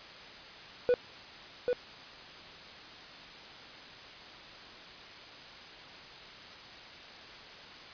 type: tone with echo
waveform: triangle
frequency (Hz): 492.7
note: B4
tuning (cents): -4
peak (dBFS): -20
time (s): 0.89-0.94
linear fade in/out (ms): 0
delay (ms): 790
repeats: 1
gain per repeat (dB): -4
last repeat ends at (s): 1.73
effects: white hiss -48 dBFS RMS until 7.93 s + resampled to 11025 Hz